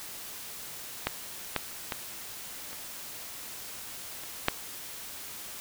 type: clicks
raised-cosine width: 0.3 ms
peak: -10 / -10 / -14 / -26 / -27 / -6 dBFS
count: 6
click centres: 1.07 / 1.563 / 1.922 / 2.73 / 4.236 / 4.484 s
effects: white hiss -42 dBFS RMS until 5.6 s